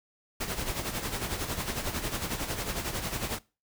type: noise with tremolo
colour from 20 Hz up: pink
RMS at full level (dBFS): -31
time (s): 0.4-3.39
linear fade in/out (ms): 10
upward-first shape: sine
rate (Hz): 11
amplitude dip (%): 60
effects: noise-tail reverb RT60 0.3 s tail -21 dB re dry